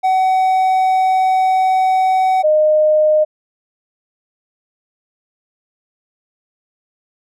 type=tone pair in turn; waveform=triangle / sine; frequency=753 / 614.1 Hz; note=F#5 / D#5; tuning=+30 / -23 cents; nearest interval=major third; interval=353 cents; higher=first; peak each=-9 dBFS; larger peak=neither; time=0.03-2.43 / 2.43-3.25 s; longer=first; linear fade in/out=20 ms; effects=none